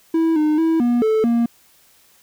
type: tone with pitch steps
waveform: triangle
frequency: 326.4 / 304.9 / 325.2 / 240.6 / 437.7 / 234.5 Hz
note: E4 / D#4 / E4 / B3 / A4 / A#3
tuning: -17 / -35 / -23 / -45 / -9 / +11 cents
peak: -12 dBFS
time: 0.14-1.46 s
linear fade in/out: 5 ms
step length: 220 ms
effects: white hiss -54 dBFS RMS until 2.22 s